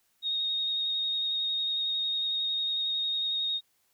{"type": "tone with vibrato", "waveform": "sine", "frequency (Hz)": 3729, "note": "A#7", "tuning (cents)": 0, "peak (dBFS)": -27, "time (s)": [0.22, 3.61], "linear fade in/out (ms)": 50, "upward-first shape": "square", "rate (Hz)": 11, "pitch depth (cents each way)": 11, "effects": ["white hiss -71 dBFS RMS until 3.93 s"]}